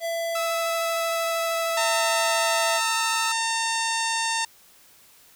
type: tone with pitch glide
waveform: square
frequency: 669 to 665.1 Hz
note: E5 to E5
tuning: +25 to +15 cents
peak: -26 dBFS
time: 0-2.81 s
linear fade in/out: 50 ms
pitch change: -10 cents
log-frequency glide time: 0.44-1.62 s
type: tone with vibrato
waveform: sawtooth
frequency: 1307 Hz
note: E6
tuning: 15 cents flat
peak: -24 dBFS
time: 0.35-3.32 s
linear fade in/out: 5 ms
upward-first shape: sine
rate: 13 Hz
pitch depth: 16 cents each way
type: harmonic tone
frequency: 908 Hz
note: A#5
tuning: 46 cents flat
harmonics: 1 / 2 / 3 / 4 / 5 / 6 / 7 / 8 / 9 / 10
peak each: -27 / -30 / -32 / -33 / -34 / -35 / -35 / -36 / -37 / -37 dBFS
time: 1.77-4.45 s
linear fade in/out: 5 ms
effects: white hiss -54 dBFS RMS until 5.35 s